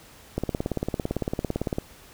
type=click train; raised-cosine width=2 ms; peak=-12 dBFS; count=26; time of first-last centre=0.38-1.784 s; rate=17.8 Hz; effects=pink hiss -50 dBFS RMS until 2.13 s